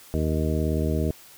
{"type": "harmonic tone", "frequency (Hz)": 77.78, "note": "D#2", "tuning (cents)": 0, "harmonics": [1, 2, 3, 4, 5, 6, 8], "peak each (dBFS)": [-25, -28, -30, -31, -32, -33, -34], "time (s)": [0.14, 1.11], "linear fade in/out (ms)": 0, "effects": ["white hiss -49 dBFS RMS until 1.37 s"]}